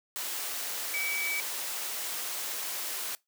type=tone in noise; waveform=sine; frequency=2288 Hz; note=D7; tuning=46 cents flat; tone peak=-30 dBFS; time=0.94-1.4 s; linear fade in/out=0 ms; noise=white; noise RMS=-35 dBFS; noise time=0.16-3.15 s; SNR=+2 dB; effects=noise-tail reverb RT60 0.2 s tail -23 dB re dry + high-pass 400 Hz 12 dB/octave